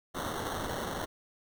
white noise with sample-and-hold, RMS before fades -36 dBFS, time 0.14-1.06 s, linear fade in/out 20 ms, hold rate 2450 Hz, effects none

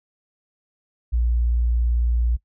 sine tone, 59 Hz, A#1, 22 cents sharp, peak -17 dBFS, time 1.12-2.37 s, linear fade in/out 20 ms, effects noise-tail reverb RT60 0.1 s tail -20 dB re dry

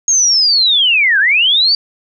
sine linear two-way sweep, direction down then up, 6590 to 1513 to 4695 Hz, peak -8 dBFS, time 0.08-1.75 s, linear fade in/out 2 ms, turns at 1.19 s, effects none

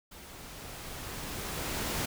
pink noise with level ramp, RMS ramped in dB -49 to -32 dBFS, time 0.11-2.06 s, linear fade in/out 10 ms, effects none

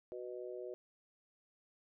harmonic tone, 123.47 Hz, B2, in tune, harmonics 3 / 4 / 5, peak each -45 / -47 / -49 dBFS, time 0.12-0.74 s, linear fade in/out 0 ms, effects none

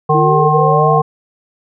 harmonic tone, 152.5 Hz, D#3, 34 cents flat, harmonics 1 / 3 / 5 / 7, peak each -14 / -14 / -14 / -14 dBFS, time 0.09-1.02 s, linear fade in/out 10 ms
sine exponential sweep, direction up, 322.4 to 717 Hz, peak -17 dBFS, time 0.14-0.99 s, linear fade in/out 10 ms
effects none

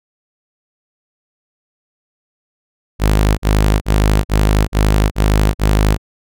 sawtooth tone bursts, 51.91 Hz, G#1, in tune, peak -6 dBFS, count 7, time 2.99-5.978 s, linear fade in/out 50 ms, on 390 ms, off 43 ms, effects none

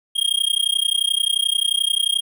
square tone with amplitude modulation, 3239 Hz, G#7, 44 cents flat, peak -14 dBFS, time 0.15-2.21 s, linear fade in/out 20 ms, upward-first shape sine, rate 31.4 Hz, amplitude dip 100%, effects none

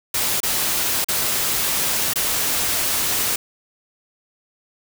white noise with dropouts, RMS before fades -21 dBFS, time 0.14-3.36 s, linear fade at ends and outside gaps 5 ms, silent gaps 0.404-0.431 / 1.045-1.085 / 2.136-2.157 s, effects none

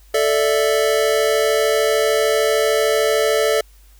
square chord, A suspended fourth, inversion none, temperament just, 440 / 586.7 / 660 Hz, A4 / D5 / E5, 0 / -2 / +2 cents, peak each -18 / -20 / -23 dBFS, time 0.14-3.61 s, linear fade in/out 5 ms, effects added 50 Hz sine -45 dBFS peak until 3.99 s + white hiss -55 dBFS RMS until 3.99 s

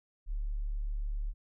sine tone, 36.28 Hz, D1, 20 cents flat, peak -31 dBFS, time 0.26-1.34 s, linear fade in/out 50 ms, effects none

